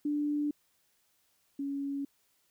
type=tone pair in turn; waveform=sine; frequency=294.1 / 279.5 Hz; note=D4 / C#4; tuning=+3 / +14 cents; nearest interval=minor second; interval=89 cents; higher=first; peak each=-28 / -32 dBFS; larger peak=first; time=0.05-0.51 / 1.59-2.05 s; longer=neither; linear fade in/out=5 ms; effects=white hiss -72 dBFS RMS until 2.5 s